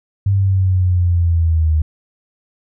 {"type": "linear sweep", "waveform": "sine", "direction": "down", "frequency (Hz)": [99.6, 76.9], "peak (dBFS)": -11, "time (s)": [0.26, 1.82], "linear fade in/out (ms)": 5, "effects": []}